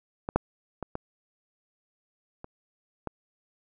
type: clicks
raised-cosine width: 1 ms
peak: -17 / -7 / -19 / -18 / -26 / -18 dBFS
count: 6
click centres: 0.289 / 0.36 / 0.827 / 0.954 / 2.444 / 3.073 s
effects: none